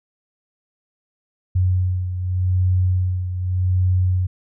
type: beating tone pair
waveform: sine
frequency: 91.5 / 92.35 Hz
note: F#2 / F#2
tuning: -19 / -3 cents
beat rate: 0.85 Hz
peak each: -17 / -24 dBFS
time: 1.55-4.27 s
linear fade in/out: 10 ms
effects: none